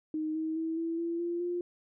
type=tone with pitch steps; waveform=sine; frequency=311.1 / 317.5 / 323.9 / 330.6 / 337.3 / 344.2 / 351.2 Hz; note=D#4 / D#4 / E4 / E4 / E4 / F4 / F4; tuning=0 / +35 / -30 / +5 / +40 / -25 / +10 cents; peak=-30 dBFS; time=0.14-1.61 s; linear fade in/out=2 ms; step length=210 ms; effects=none